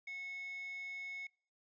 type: tone with high-pass filter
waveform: square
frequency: 731 Hz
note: F#5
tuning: 21 cents flat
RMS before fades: -45 dBFS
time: 0.07-1.27 s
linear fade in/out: 5 ms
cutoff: 2200 Hz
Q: 7.8
effects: noise-tail reverb RT60 0.5 s tail -25 dB re dry + resampled to 16000 Hz